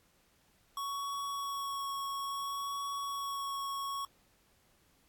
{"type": "tone with vibrato", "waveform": "square", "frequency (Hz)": 1113, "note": "C#6", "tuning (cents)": 7, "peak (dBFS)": -36, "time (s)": [0.77, 4.05], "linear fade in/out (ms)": 2, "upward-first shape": "sine", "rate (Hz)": 0.59, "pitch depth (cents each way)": 12, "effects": ["pink hiss -69 dBFS RMS until 5.08 s", "AAC 64 kbps"]}